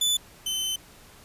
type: tone pair in turn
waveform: sawtooth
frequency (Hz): 3489 / 3060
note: A7 / G7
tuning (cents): -15 / -42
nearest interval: major second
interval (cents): 227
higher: first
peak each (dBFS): -18 / -23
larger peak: first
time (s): 0.01-0.17 / 0.46-0.76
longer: second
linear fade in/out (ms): 5
effects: pink hiss -51 dBFS RMS until 1.24 s + resampled to 32000 Hz